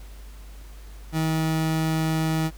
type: tone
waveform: 30% pulse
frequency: 159.3 Hz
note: D#3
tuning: 41 cents sharp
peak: -19 dBFS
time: 1.12-2.51 s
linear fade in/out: 50 ms
effects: added 50 Hz sine -39 dBFS peak until 2.57 s + pink hiss -52 dBFS RMS until 2.57 s